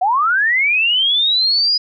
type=linear sweep; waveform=sine; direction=up; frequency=701 to 4978 Hz; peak=-12 dBFS; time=0.01-1.78 s; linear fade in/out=10 ms; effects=none